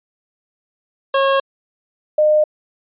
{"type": "tone pair in turn", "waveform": ["25% pulse", "sine"], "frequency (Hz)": [545, 609.3], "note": ["C#5", "D#5"], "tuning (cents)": [-29, -36], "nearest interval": "major second", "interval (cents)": 193, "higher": "second", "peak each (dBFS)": [-9, -10], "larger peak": "first", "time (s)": [[1.14, 1.4], [2.18, 2.44]], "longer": "neither", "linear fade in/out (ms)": 5, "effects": ["resampled to 8000 Hz"]}